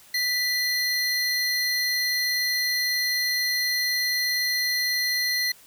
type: tone pair together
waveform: square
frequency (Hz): 1975.5 / 4186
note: B6 / C8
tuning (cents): 0 / 0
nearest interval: octave + minor second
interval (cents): 1300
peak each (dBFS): -26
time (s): 0.14-5.52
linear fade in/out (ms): 5
effects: white hiss -52 dBFS RMS until 5.66 s